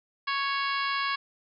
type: harmonic tone with a mistuned harmonic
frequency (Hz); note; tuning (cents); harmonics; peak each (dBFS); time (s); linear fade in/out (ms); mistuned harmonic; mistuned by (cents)
554.4; C#5; 0; 2 / 3 / 4 / 5 / 6 / 7 / 8 / 9; -29 / -33 / -35 / -37 / -39 / -40 / -41 / -42; 0.27-1.16; 10; 7; +54
effects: none